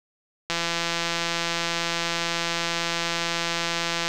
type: click train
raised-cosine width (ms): 0.2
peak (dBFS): -8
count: 606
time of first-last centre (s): 0.5-4.08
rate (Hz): 169
effects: none